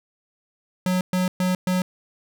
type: tone bursts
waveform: square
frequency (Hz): 183.2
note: F#3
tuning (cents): -17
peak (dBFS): -20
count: 4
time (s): 0.86-1.82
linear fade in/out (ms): 2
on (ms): 150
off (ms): 120
effects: none